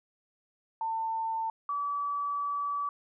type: tone pair in turn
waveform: sine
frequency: 897 / 1148.6 Hz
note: A5 / D6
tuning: +33 / -39 cents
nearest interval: major third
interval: 428 cents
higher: second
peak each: -29 / -29 dBFS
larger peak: neither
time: 0.81-1.5 / 1.69-2.89 s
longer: second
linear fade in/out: 2 ms
effects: none